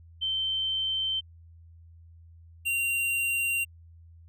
sine / square tone pair in turn, 3104 / 2765 Hz, G7 / F7, -18 / -18 cents, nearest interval major second, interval 200 cents, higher first, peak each -26 dBFS, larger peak neither, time 0.21-1.21 / 2.65-3.65 s, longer neither, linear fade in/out 20 ms, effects added 83 Hz sine -49 dBFS peak until 4.28 s

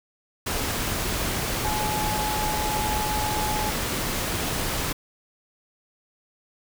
sine tone in noise, 850 Hz, G#5, 40 cents sharp, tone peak -27 dBFS, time 1.64-3.7 s, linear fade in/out 10 ms, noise pink, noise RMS -27 dBFS, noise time 0.46-4.93 s, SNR -3 dB, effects none

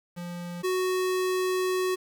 square tone pair in turn, 174.61 / 370 Hz, F3 / F#4, 0 / 0 cents, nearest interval octave + minor second, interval 1300 cents, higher second, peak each -35 / -25 dBFS, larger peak second, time 0.16-0.63 / 0.63-1.96 s, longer second, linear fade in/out 20 ms, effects 9-bit

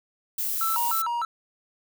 violet noise, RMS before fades -28 dBFS, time 0.38-1.02 s, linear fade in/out 5 ms
triangle tone with vibrato, 1120 Hz, C#6, 18 cents sharp, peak -23 dBFS, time 0.61-1.25 s, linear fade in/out 2 ms, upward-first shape square, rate 3.3 Hz, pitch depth 290 cents each way
effects none

